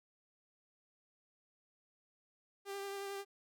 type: tone with vibrato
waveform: sawtooth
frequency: 396.7 Hz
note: G4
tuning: 21 cents sharp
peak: -37 dBFS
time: 2.65-3.25 s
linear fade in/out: 50 ms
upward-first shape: triangle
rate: 11 Hz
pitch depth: 20 cents each way
effects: none